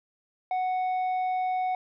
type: tone with tanh clipping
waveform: sine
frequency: 740 Hz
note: F#5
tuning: in tune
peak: -26 dBFS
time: 0.51-1.75 s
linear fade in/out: 2 ms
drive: 5 dB
effects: none